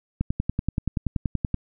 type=click train; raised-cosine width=5 ms; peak=-11 dBFS; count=15; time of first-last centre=0.21-1.543 s; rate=10.5 Hz; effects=none

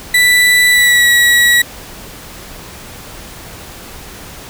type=tone with pitch glide; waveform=35% pulse; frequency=1975.5 to 1927 Hz; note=B6 to B6; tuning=0 to -43 cents; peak=-5 dBFS; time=0.14-1.62 s; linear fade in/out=5 ms; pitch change=-43 cents; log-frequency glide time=0.7-1.09 s; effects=pink hiss -32 dBFS RMS until 4.49 s

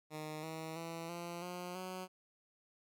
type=tone with pitch steps; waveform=10% pulse; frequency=154.3 / 160.02 / 165.95 / 172.1 / 178.48 / 185.09 Hz; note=D#3 / D#3 / E3 / F3 / F3 / F#3; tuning=-14 / +49 / +12 / -25 / +38 / +1 cents; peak=-34 dBFS; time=0.1-2.08 s; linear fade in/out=50 ms; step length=330 ms; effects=none

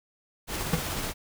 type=noise with tremolo; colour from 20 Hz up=pink; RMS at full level=-31 dBFS; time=0.47-1.14 s; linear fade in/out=50 ms; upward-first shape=triangle; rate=16 Hz; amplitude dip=25%
type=tone with exponential decay; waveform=square; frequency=163.5 Hz; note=E3; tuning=14 cents flat; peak=-18 dBFS; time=0.73-0.8 s; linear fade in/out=5 ms; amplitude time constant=15 ms
effects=none

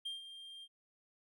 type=tone with ADSR envelope; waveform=triangle; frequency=3192 Hz; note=G7; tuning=31 cents sharp; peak=-36 dBFS; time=0.05-0.68 s; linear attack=10 ms; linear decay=150 ms; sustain=-11 dB; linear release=48 ms; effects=none

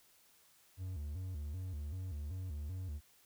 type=tone with vibrato; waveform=triangle; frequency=82.7 Hz; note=E2; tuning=6 cents sharp; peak=-37 dBFS; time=0.77-3.01 s; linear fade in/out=50 ms; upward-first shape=square; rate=2.6 Hz; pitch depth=200 cents each way; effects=white hiss -67 dBFS RMS until 3.25 s

